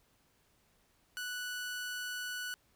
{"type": "tone", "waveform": "sawtooth", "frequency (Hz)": 1480, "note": "F#6", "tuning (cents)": 0, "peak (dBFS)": -34, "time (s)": [1.17, 2.54], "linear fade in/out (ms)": 0, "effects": ["pink hiss -71 dBFS RMS until 2.75 s"]}